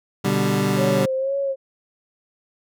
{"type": "chord", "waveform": "25% pulse", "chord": "G major", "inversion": "first", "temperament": "equal", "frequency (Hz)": [123.47, 146.83, 196], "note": ["B2", "D3", "G3"], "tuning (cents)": [0, 0, 0], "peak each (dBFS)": [-21, -20, -17], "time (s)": [0.24, 1.06], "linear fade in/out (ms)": 10}
{"type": "tone with vibrato", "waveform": "sine", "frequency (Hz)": 540, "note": "C#5", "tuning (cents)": -45, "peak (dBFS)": -20, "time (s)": [0.76, 1.56], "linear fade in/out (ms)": 50, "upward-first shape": "sine", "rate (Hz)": 2, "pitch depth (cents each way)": 51}
{"effects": []}